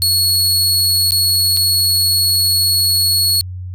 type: tone with dropouts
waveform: sawtooth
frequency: 4353 Hz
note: C#8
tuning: 32 cents flat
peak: -9 dBFS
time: 0.02-3.41 s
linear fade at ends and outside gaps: 0 ms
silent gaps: 1.108-1.12 / 1.566-1.571 s
effects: added 91 Hz sine -24 dBFS peak until 3.74 s